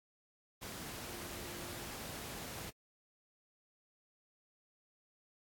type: tone in noise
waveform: sine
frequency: 349.2 Hz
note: F4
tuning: in tune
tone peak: -52 dBFS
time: 1.06-1.88 s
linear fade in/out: 20 ms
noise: pink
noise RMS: -45 dBFS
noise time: 0.61-2.71 s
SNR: -10 dB
effects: high-pass 60 Hz 12 dB/octave + AAC 64 kbps